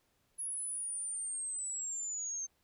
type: linear sweep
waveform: sine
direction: down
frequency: 10548 to 6272 Hz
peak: -36 dBFS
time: 0.38-2.47 s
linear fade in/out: 20 ms
effects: pink hiss -75 dBFS RMS until 2.63 s